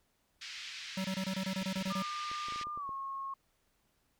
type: band-pass noise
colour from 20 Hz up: pink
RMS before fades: -45 dBFS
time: 0.41-2.64 s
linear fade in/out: 10 ms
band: 1900 to 5400 Hz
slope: 24 dB/octave
type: tone bursts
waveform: square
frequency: 189.8 Hz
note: F#3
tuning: 44 cents sharp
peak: -34 dBFS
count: 11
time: 0.97-2.025 s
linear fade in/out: 5 ms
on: 75 ms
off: 23 ms
type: clicks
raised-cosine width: 2 ms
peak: -38 dBFS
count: 12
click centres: 1.619 / 1.772 / 1.812 / 1.875 / 2.315 / 2.485 / 2.523 / 2.56 / 2.613 / 2.67 / 2.775 / 2.892 s
type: tone with pitch glide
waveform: sine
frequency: 1200 to 1087.8 Hz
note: D6 to C#6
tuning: +37 to -33 cents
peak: -37 dBFS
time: 1.9-3.34 s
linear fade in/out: 5 ms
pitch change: -170 cents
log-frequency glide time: 2.76-2.88 s
effects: pink hiss -75 dBFS RMS until 4.19 s